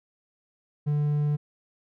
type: tone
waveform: triangle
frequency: 147.6 Hz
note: D3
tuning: 9 cents sharp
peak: -20 dBFS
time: 0.86-1.37 s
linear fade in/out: 20 ms
effects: none